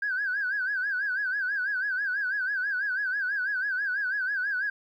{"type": "tone with vibrato", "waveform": "sine", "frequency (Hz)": 1574, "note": "G6", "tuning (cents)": 7, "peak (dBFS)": -25, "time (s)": [0.02, 4.7], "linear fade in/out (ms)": 5, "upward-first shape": "sine", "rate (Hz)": 6.1, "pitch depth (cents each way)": 120, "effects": ["tanh soft clip ceiling -21 dBFS", "11-bit"]}